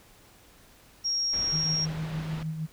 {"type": "tone", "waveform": "sine", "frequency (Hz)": 5588, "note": "F8", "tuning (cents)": 0, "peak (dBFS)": -25, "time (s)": [1.04, 1.86], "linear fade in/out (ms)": 20}
{"type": "low-pass noise", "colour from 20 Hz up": "pink", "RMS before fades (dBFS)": -41, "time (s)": [1.33, 2.43], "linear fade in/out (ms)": 2, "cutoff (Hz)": 3600, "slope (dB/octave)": 12}
{"type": "tone with tremolo", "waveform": "sine", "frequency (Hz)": 158, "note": "D#3", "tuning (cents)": 27, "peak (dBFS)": -28, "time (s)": [1.52, 2.67], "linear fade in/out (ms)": 20, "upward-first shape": "sine", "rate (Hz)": 6.5, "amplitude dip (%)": 50}
{"effects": ["pink hiss -56 dBFS RMS until 2.72 s"]}